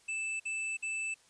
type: tone bursts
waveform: square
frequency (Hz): 2637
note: E7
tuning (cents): 0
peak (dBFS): -34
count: 3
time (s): 0.08-1.144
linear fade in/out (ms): 10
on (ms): 320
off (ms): 52
effects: white hiss -64 dBFS RMS until 1.29 s + resampled to 22050 Hz